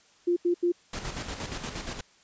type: tone bursts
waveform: sine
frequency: 349.2 Hz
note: F4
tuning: in tune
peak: -21 dBFS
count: 3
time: 0.27-0.721 s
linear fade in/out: 10 ms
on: 95 ms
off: 83 ms
type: noise with tremolo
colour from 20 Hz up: pink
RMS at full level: -34 dBFS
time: 0.93-2.01 s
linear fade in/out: 5 ms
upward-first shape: square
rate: 8.5 Hz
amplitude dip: 50%
effects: white hiss -60 dBFS RMS until 2.23 s + resampled to 16000 Hz